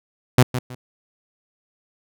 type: tone with echo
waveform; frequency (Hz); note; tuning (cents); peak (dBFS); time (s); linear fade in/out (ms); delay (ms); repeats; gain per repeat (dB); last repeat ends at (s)
sawtooth; 125.9; B2; +34; -5; 0.38-0.43; 5; 160; 2; -12; 0.75
effects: none